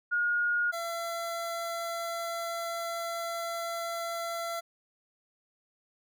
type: tone pair in turn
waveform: sine / 25% pulse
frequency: 1433 / 676.3 Hz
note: F6 / E5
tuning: +44 / +44 cents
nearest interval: octave + minor second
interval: 1300 cents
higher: first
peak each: -25 / -29 dBFS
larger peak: first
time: 0.11-0.72 / 0.72-4.61 s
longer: second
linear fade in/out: 20 ms
effects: none